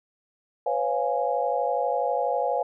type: chord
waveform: sine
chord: C# dominant seventh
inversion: third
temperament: equal with one note detuned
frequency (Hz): 502.2 / 554.4 / 698.5 / 830.6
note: B4 / C#5 / E#5 / G#5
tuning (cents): +29 / 0 / 0 / 0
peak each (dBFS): -28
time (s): 0.66-2.63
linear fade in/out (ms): 5
effects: none